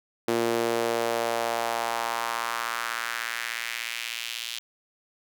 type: tone with high-pass filter sweep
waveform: sawtooth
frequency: 116.54 Hz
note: A#2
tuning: in tune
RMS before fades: -29 dBFS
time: 0.28-4.59 s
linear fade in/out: 0 ms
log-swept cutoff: 340 to 3300 Hz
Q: 2.1
effects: none